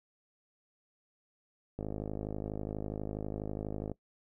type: click train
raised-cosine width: 2 ms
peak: -24 dBFS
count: 112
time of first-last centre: 1.79-3.916 s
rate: 52.2 Hz
effects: noise-tail reverb RT60 0.1 s tail -20 dB re dry